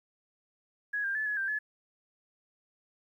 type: tone with pitch steps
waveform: sine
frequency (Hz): 1670 / 1595 / 1734 / 1692 / 1576 / 1712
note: G#6 / G6 / A6 / G#6 / G6 / A6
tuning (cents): +9 / +30 / -26 / +32 / +9 / -48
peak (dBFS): -29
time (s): 0.93-1.59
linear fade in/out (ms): 10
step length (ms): 110
effects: 11-bit